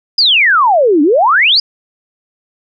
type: exponential two-way sweep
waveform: sine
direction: down then up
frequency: 5080 to 277.2 to 5080 Hz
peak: -6 dBFS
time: 0.18-1.6 s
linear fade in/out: 5 ms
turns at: 1.02 s
effects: none